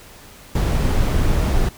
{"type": "noise", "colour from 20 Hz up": "brown", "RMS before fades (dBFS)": -17, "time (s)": [0.55, 1.69], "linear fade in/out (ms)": 5, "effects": ["pink hiss -43 dBFS RMS until 1.77 s"]}